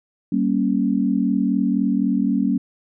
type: chord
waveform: sine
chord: G diminished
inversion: none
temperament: equal with one note detuned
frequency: 193.75 / 233.1 / 277.2 Hz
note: G3 / Bb3 / Db4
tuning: -20 / 0 / 0 cents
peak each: -21 dBFS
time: 0.32-2.58 s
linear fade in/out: 5 ms
effects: none